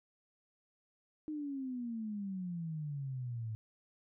sine exponential sweep, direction down, 311.1 to 108.1 Hz, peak -37 dBFS, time 1.28-3.55 s, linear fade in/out 0 ms, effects none

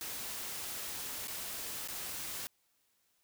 white noise with dropouts, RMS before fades -41 dBFS, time 0.01-2.47 s, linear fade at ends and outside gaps 0 ms, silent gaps 1.273-1.281 / 1.875-1.885 s, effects white hiss -75 dBFS RMS until 3.23 s

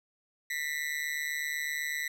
40% pulse tone with amplitude modulation, 1971 Hz, B6, 4 cents flat, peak -27 dBFS, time 0.5-2.08 s, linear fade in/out 5 ms, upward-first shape sine, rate 148 Hz, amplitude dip 85%, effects none

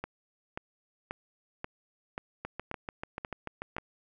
two click trains, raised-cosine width 0.5 ms, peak -21 / -20 dBFS, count 10 / 8, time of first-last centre 2.45-3.766 / 0.04-3.783 s, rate 6.84 / 1.87 Hz, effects none

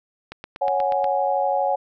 click train, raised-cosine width 0.3 ms, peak -18 dBFS, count 7, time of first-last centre 0.32-1.043 s, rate 8.3 Hz
sine chord, C# suspended fourth, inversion none, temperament just, 554.4 / 739.2 / 831.5 Hz, C#5 / F#5 / G#5, 0 / -2 / +2 cents, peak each -23 dBFS, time 0.61-1.76 s, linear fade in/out 10 ms
effects none

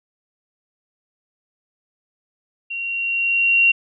sine tone with level ramp, 2751 Hz, F7, 27 cents flat, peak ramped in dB -25 to -10 dBFS, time 2.7-3.72 s, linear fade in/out 10 ms, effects none

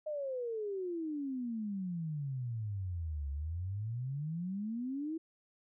sine exponential two-way sweep, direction down then up, 622.3 to 68.7 to 331 Hz, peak -35 dBFS, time 0.06-5.18 s, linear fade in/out 10 ms, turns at 3.3 s, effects none

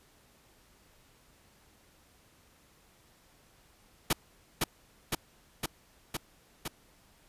pink noise with echo, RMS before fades -26 dBFS, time 4.1-4.13 s, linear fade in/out 5 ms, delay 510 ms, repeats 5, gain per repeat -2 dB, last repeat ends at 6.68 s, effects pink hiss -63 dBFS RMS until 7.28 s + resampled to 32000 Hz

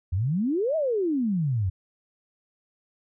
sine exponential two-way sweep, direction up then down, 82.41 to 659.3 to 87.3 Hz, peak -22 dBFS, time 0.12-1.7 s, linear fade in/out 10 ms, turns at 0.76 s, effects none

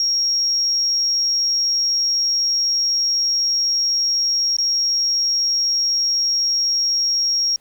sine tone with dropouts, 5588 Hz, F8, in tune, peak -15 dBFS, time 0-7.56 s, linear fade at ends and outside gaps 1 ms, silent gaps 4.567-4.585 s, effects tanh soft clip ceiling -11 dBFS + pink hiss -59 dBFS RMS until 7.6 s

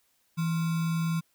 sine tone with sample-and-hold, 164.81 Hz, E3, in tune, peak -25 dBFS, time 0.37-1.21 s, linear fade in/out 20 ms, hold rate 1225 Hz, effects white hiss -70 dBFS RMS until 1.34 s

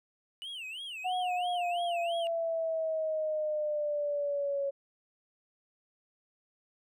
triangle tone with vibrato, 2886 Hz, F#7, 44 cents flat, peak -37 dBFS, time 0.42-2.27 s, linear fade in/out 0 ms, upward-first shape sine, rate 3 Hz, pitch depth 240 cents each way
sine exponential sweep, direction down, 739 to 554.4 Hz, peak -29 dBFS, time 1.04-4.71 s, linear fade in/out 20 ms
effects none

